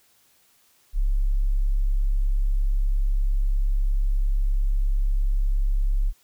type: tone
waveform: sine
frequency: 34.23 Hz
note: C#1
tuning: 21 cents flat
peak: -18 dBFS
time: 0.93-6.13 s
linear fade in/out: 50 ms
effects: white hiss -61 dBFS RMS until 6.23 s